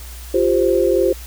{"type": "chord", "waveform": "sine", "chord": "F suspended second", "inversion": "none", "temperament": "equal", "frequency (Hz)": [349.2, 392, 523.3], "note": ["F4", "G4", "C5"], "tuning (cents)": [0, 0, 0], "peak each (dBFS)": -17, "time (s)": [0.34, 1.13], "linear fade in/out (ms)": 5, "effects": ["added 60 Hz sine -32 dBFS peak until 1.26 s", "white hiss -39 dBFS RMS until 1.26 s"]}